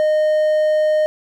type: tone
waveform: triangle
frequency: 615 Hz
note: D#5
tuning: 20 cents flat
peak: -11 dBFS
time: 0-1.06 s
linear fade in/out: 0 ms
effects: none